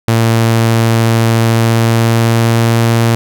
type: tone with pitch glide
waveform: sawtooth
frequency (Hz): 114.2 to 115.59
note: A#2 to A#2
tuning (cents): -35 to -14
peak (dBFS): -4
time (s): 0.08-3.15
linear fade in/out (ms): 0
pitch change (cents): +21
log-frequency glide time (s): 1.4-2.82
effects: none